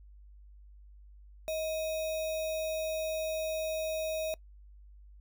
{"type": "tone with sample-and-hold", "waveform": "sine", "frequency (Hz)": 632, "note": "D#5", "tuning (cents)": 27, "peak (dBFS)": -31, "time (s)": [1.48, 4.34], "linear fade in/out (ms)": 0, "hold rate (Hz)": 3150, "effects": ["noise-tail reverb RT60 0.1 s tail -24 dB re dry", "added 50 Hz sine -51 dBFS peak until 5.2 s"]}